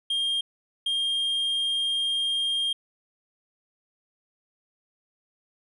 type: tone bursts at uneven times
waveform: triangle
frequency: 3215 Hz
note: G7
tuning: 43 cents sharp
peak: -22 dBFS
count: 2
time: 0.1-0.41 / 0.86-2.73 s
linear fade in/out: 5 ms
effects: resampled to 24000 Hz